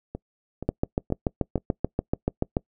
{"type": "two click trains", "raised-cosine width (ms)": 2, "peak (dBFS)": [-19, -9], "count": [4, 14], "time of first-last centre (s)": [[0.15, 1.579], [0.69, 2.569]], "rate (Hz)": [2.1, 6.92], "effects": ["noise-tail reverb RT60 0.1 s tail -25 dB re dry"]}